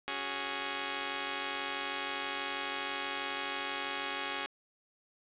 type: chord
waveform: 5% pulse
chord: C# suspended fourth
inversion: none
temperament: just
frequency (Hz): 277.2 / 369.6 / 415.8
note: C#4 / F#4 / G#4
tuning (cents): 0 / -2 / +2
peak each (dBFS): -29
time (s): 0.08-4.46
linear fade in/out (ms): 0
effects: resampled to 8000 Hz + 9-bit